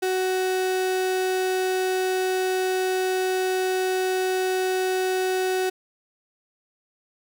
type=tone; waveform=35% pulse; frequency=373 Hz; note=F#4; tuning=14 cents sharp; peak=-20 dBFS; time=0.02-5.7 s; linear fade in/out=10 ms; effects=none